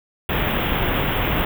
pink band-stop noise, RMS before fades -21 dBFS, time 0.29-1.45 s, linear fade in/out 2 ms, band 3500 to 14000 Hz, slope 96 dB/octave, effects none

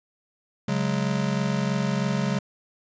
square chord, C# suspended fourth, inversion none, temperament just, 138.59 / 184.79 / 207.9 Hz, C#3 / F#3 / G#3, 0 / -2 / +2 cents, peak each -28 dBFS, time 0.68-2.39 s, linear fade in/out 5 ms, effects resampled to 16000 Hz

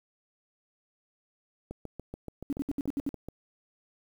click train, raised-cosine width 2 ms, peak -25 dBFS, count 12, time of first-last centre 1.71-3.286 s, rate 6.98 Hz
sine tone bursts, 280.7 Hz, C#4, 22 cents sharp, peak -27 dBFS, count 7, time 2.5-3.091 s, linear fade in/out 0 ms, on 27 ms, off 67 ms
effects 9-bit

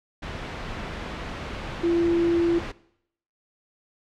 sine tone in noise, 340 Hz, F4, 46 cents flat, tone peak -19 dBFS, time 1.83-2.59 s, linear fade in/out 10 ms, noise pink, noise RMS -33 dBFS, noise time 0.22-2.72 s, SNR +11 dB, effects noise-tail reverb RT60 0.7 s tail -19 dB re dry + low-pass 3000 Hz 12 dB/octave

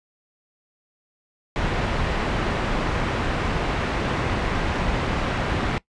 pink low-pass noise, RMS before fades -24 dBFS, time 1.56-5.78 s, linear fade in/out 0 ms, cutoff 2400 Hz, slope 12 dB/octave, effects noise-tail reverb RT60 0.1 s tail -20 dB re dry + resampled to 22050 Hz

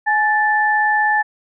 sine tone pair together, 844.2 / 1760 Hz, G#5 / A6, +28 / 0 cents, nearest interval octave + minor second, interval 1272 cents, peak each -16 dBFS, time 0.06-1.23 s, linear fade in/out 20 ms, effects none

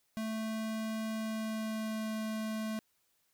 square tone with pitch glide, 220.2 to 218.3 Hz, A3 to A3, +2 to -13 cents, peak -35 dBFS, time 0.17-2.79 s, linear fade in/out 0 ms, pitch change -15 cents, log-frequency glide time 1.11-2.13 s, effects white hiss -75 dBFS RMS until 3.33 s

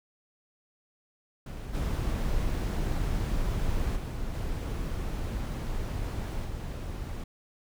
brown noise with level steps, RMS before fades -37 / -29 / -34 / -32 / -35 dBFS, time 1.46-7.24 s, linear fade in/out 5 ms, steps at 1.73 / 3.95 / 4.33 / 6.44 s, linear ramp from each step 20 ms, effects none

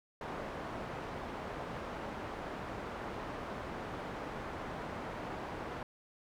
white low-pass noise, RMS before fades -42 dBFS, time 0.21-5.83 s, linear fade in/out 2 ms, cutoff 1000 Hz, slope 12 dB/octave, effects none

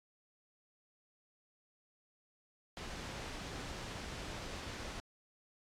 pink noise, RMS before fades -44 dBFS, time 2.77-5 s, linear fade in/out 0 ms, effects low-pass 6000 Hz 12 dB/octave + AAC 64 kbps

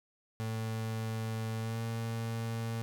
35% pulse tone with pitch glide, 111.5 to 114.17 Hz, A2 to A#2, +23 to -36 cents, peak -32 dBFS, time 0.4-2.82 s, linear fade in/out 0 ms, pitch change +41 cents, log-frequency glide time 1.57-1.8 s, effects none

